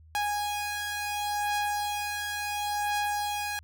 sawtooth beating tone pair, 826 / 826.71 Hz, G#5 / G#5, -10 / -8 cents, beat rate 0.71 Hz, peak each -31 / -26 dBFS, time 0.15-3.59 s, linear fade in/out 0 ms, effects added 79 Hz sine -51 dBFS peak until 3.63 s

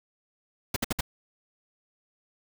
pink noise bursts, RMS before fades -27 dBFS, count 4, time 0.74-1.009 s, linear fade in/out 5 ms, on 23 ms, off 59 ms, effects none

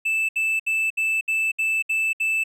triangle tone bursts, 2637 Hz, E7, in tune, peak -18 dBFS, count 8, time 0.05-2.439 s, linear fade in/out 10 ms, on 240 ms, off 67 ms, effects none

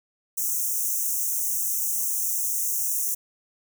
white high-pass noise, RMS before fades -26 dBFS, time 0.37-3.15 s, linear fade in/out 10 ms, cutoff 5800 Hz, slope 96 dB/octave, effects none

